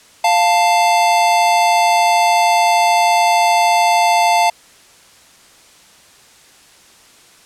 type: tone pair together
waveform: square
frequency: 698.5 / 885.2 Hz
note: F5 / A5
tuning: 0 / +10 cents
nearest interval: major third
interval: 410 cents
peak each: -14 dBFS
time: 0.24-4.5 s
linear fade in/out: 5 ms
effects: white hiss -46 dBFS RMS until 7.45 s + low-pass 9000 Hz 12 dB/octave